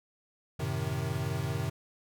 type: chord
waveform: square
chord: F# diminished seventh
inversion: none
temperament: equal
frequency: 92.5 / 110 / 130.81 / 155.56 Hz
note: F#2 / A2 / C3 / Eb3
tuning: 0 / 0 / 0 / 0 cents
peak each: -38 / -38 / -35 / -37 dBFS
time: 0.59-1.7 s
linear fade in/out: 10 ms
effects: none